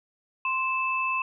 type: tone pair together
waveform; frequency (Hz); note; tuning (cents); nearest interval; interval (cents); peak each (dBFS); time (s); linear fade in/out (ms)
sine; 1045 / 2630; C6 / E7; -2 / -5; octave + major third; 1597; -27; 0.45-1.22; 2
effects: none